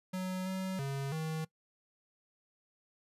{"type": "tone with pitch steps", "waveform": "square", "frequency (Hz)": [185.5, 188.5, 137.7, 158.5], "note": ["F#3", "F#3", "C#3", "D#3"], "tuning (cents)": [5, 32, -11, 32], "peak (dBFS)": -35, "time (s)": [0.13, 1.45], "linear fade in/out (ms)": 10, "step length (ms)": 330, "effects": ["noise-tail reverb RT60 0.1 s tail -21 dB re dry", "resampled to 32000 Hz"]}